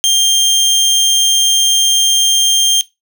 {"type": "tone", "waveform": "25% pulse", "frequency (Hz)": 3184, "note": "G7", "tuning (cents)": 26, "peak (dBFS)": -5, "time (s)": [0.04, 2.81], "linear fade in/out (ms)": 0, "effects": ["noise-tail reverb RT60 0.2 s tail -18 dB re dry"]}